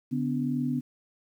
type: tone cluster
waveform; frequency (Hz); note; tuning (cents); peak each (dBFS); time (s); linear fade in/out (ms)
sine; 143.9 / 250.1 / 291.7; D3 / B3 / D4; -35 / +22 / -12; -32 / -27 / -35; 0.11-0.81; 20
effects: 10-bit